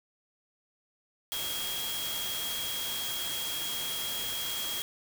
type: tone in noise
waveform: sine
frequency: 3272 Hz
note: G#7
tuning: 26 cents flat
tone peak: -35 dBFS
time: 1.32-4.82 s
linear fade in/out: 0 ms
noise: white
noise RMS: -36 dBFS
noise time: 1.32-4.82 s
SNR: -2 dB
effects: none